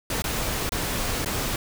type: noise with dropouts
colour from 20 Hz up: pink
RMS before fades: -27 dBFS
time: 0.1-1.56 s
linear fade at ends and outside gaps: 2 ms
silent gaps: 0.221-0.241 / 0.693-0.72 / 1.247-1.259 s
effects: none